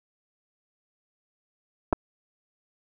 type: clicks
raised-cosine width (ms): 1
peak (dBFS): -9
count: 2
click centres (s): 1.927 / 1.93
effects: none